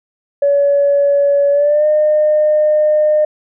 sine tone with pitch glide, 567 to 607.7 Hz, C#5 to D#5, +39 to -41 cents, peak -8 dBFS, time 0.42-3.25 s, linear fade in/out 5 ms, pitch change +120 cents, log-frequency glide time 1.51-1.86 s, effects tanh soft clip ceiling -4 dBFS

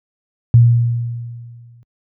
sine tone with exponential decay, 118.3 Hz, A#2, 26 cents sharp, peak -3 dBFS, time 0.54-1.83 s, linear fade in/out 0 ms, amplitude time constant 280 ms, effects high-pass 60 Hz 12 dB/octave

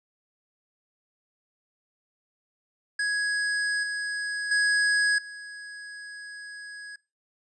square tone with level steps, 1665 Hz, G#6, 4 cents sharp, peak -25 / -29 / -21 / -39 dBFS, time 2.99-6.96 s, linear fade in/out 5 ms, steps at 3.83 / 4.51 / 5.18 s, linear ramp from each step 5 ms, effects noise-tail reverb RT60 0.3 s tail -22 dB re dry + resampled to 22050 Hz

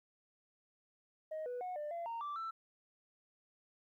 sine tone with pitch steps, 626 / 492.6 / 730 / 596 / 682 / 923 / 1168 / 1331 Hz, D#5 / B4 / F#5 / D5 / F5 / A#5 / D6 / E6, +10 / -5 / -24 / +25 / -41 / -17 / -10 / +16 cents, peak -37 dBFS, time 1.31-2.51 s, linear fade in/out 10 ms, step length 150 ms, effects tanh soft clip ceiling -37 dBFS + 13-bit

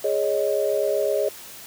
sine chord, Ab suspended fourth, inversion none, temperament equal, 415.3 / 554.4 / 622.3 Hz, Ab4 / Db5 / Eb5, 0 / 0 / 0 cents, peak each -24 dBFS, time 0.04-1.29 s, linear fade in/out 5 ms, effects white hiss -41 dBFS RMS until 1.66 s

